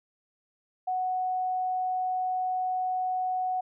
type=tone; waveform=sine; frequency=740 Hz; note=F#5; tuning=in tune; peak=-26 dBFS; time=0.87-3.61 s; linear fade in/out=10 ms; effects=none